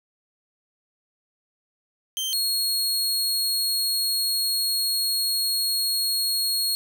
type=tone pair in turn; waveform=sawtooth; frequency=3136 / 4303 Hz; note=G7 / C8; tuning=0 / +48 cents; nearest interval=perfect fourth; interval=548 cents; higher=second; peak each=-22 / -19 dBFS; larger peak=second; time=2.17-2.33 / 2.33-6.75 s; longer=second; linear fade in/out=0 ms; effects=none